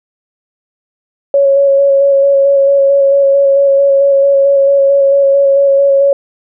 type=tone with vibrato; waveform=sine; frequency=554.4 Hz; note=C#5; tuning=in tune; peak=-5 dBFS; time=1.34-6.13 s; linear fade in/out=2 ms; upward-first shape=square; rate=4.5 Hz; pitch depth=13 cents each way; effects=none